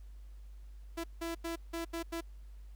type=tone bursts at uneven times; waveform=sawtooth; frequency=333.9 Hz; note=E4; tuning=22 cents sharp; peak=-32 dBFS; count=6; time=0.97-1.04 / 1.21-1.35 / 1.44-1.56 / 1.73-1.85 / 1.93-2.03 / 2.12-2.21 s; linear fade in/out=10 ms; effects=added 50 Hz sine -47 dBFS peak until 2.75 s + pink hiss -71 dBFS RMS until 2.75 s